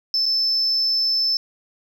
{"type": "tone with dropouts", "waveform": "sine", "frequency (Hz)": 5274, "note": "E8", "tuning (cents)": 0, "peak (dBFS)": -16, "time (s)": [0.14, 1.37], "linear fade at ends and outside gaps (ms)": 1, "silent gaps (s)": [0.257, 0.262], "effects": ["tanh soft clip ceiling -14 dBFS"]}